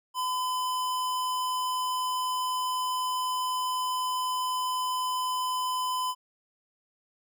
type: tone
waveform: square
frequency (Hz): 1012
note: B5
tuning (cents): +42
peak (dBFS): -28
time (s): 0.14-6.15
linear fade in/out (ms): 50
effects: none